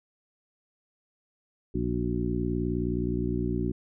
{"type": "harmonic tone with a mistuned harmonic", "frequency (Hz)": 59.3, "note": "A#1", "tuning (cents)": 30, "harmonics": [1, 2, 3, 4, 5, 6], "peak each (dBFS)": [-33, -33, -33, -33, -33, -33], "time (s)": [1.74, 3.72], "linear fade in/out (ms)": 10, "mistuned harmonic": 6, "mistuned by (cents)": 47, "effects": []}